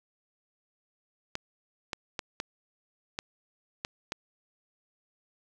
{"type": "clicks", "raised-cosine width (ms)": 0.2, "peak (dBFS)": -15, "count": 7, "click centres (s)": [1.354, 1.932, 2.192, 2.401, 3.189, 3.849, 4.121], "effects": []}